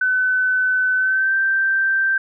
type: tone with pitch glide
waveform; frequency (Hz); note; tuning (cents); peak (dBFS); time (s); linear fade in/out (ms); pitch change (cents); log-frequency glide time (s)
sine; 1511 to 1566.1; F#6 to G6; +36 to -2; -15; 0.01-2.18; 5; +62; 0.96-1.35
effects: none